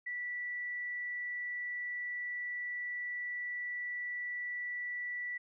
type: tone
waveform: sine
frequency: 1960 Hz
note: B6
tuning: 14 cents flat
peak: -36 dBFS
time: 0.06-5.38 s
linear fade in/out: 10 ms
effects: none